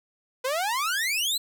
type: exponential sweep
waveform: sawtooth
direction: up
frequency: 493.9 to 4186 Hz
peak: -21 dBFS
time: 0.44-1.38 s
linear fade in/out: 10 ms
effects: none